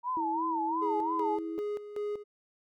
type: tone with vibrato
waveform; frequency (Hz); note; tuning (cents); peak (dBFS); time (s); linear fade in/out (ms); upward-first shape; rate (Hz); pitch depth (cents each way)
sine; 932.3; A#5; 0; -29; 0.03-1.39; 50; sine; 2.9; 160
type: tone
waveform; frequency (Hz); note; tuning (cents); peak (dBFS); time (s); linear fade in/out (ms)
sine; 325.9; E4; -20; -34; 0.17-1.59; 0
type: tone with tremolo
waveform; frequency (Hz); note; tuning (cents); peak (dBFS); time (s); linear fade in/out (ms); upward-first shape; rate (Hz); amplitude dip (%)
triangle; 415.3; G#4; 0; -29; 0.81-2.24; 20; square; 2.6; 70
effects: none